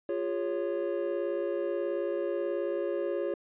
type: chord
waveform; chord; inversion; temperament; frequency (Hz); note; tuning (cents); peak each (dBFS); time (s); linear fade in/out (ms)
triangle; Db major; first; equal with one note detuned; 349.2 / 407.7 / 554.4; F4 / Ab4 / Db5; 0 / -32 / 0; -31 / -32 / -31; 0.09-3.34; 2
effects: resampled to 8000 Hz